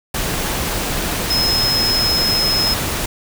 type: tone in noise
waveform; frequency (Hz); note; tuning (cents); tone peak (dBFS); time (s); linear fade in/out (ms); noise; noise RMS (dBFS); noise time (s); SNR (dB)
sine; 5150; E8; -41; -15; 1.3-2.74; 5; pink; -21; 0.14-3.06; +3
effects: none